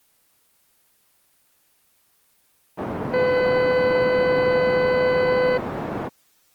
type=band-pass noise; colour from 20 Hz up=pink; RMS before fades=-28 dBFS; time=2.77-6.09 s; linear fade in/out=20 ms; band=150 to 970 Hz; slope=12 dB/octave
type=harmonic tone; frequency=504 Hz; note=B4; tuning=35 cents sharp; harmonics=1 / 2 / 3 / 4 / 5 / 6 / 8 / 9; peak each=-17 / -30 / -30 / -31 / -43 / -42 / -45 / -43 dBFS; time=3.13-5.58 s; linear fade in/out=10 ms
effects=white hiss -62 dBFS RMS until 6.54 s + Opus 24 kbps